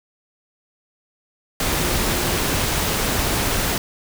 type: tone in noise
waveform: sine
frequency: 355.9 Hz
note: F4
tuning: 33 cents sharp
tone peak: -30 dBFS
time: 1.81-2.37 s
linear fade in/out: 2 ms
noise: pink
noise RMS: -21 dBFS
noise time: 1.6-3.78 s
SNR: -12 dB
effects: none